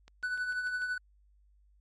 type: click train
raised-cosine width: 0.2 ms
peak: -35 dBFS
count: 6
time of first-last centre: 0.08-0.82 s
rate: 6.76 Hz
type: tone with tremolo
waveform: triangle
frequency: 1490 Hz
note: F#6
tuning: 12 cents sharp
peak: -27 dBFS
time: 0.23-0.98 s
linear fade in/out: 5 ms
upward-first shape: triangle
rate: 12 Hz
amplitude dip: 55%
effects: added 50 Hz sine -61 dBFS peak until 1.8 s + MP3 48 kbps